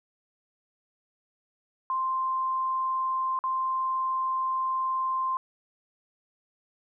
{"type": "tone with dropouts", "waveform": "sine", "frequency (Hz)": 1046.5, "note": "C6", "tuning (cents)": 0, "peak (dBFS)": -25, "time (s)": [1.9, 5.37], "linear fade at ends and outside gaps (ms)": 1, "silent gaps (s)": [3.39, 3.439], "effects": []}